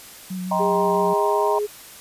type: tone with vibrato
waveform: sine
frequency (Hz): 184.3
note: F#3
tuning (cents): -7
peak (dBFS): -26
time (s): 0.3-1.14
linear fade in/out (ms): 10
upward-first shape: square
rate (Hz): 6.1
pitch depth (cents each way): 18
type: chord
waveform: sine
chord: C minor seventh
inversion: first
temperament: just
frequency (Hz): 627.9 / 784.9 / 941.9 / 1046.5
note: Eb5 / G5 / Bb5 / C6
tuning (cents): +16 / +2 / +18 / 0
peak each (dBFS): -24 / -27 / -22 / -27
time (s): 0.51-1.59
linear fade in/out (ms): 5
type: tone with pitch glide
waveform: sine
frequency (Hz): 404.9 to 416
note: G#4 to G#4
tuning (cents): -44 to +3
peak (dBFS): -21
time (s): 0.59-1.67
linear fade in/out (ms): 20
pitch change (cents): +47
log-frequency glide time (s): 0.9-1.55
effects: white hiss -42 dBFS RMS until 2 s + resampled to 32000 Hz